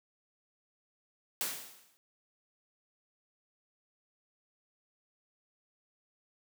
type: noise with exponential decay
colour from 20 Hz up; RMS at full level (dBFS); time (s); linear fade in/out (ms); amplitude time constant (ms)
white; -32; 1.41-1.97; 0; 120
effects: high-pass 150 Hz 12 dB/octave